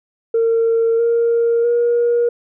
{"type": "tone with pitch steps", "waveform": "sine", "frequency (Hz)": [457, 466.1, 475.3], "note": ["A#4", "A#4", "A#4"], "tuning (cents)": [-34, 0, 34], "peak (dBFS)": -11, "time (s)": [0.34, 2.29], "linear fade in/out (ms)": 5, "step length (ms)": 650, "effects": ["tanh soft clip ceiling -9 dBFS"]}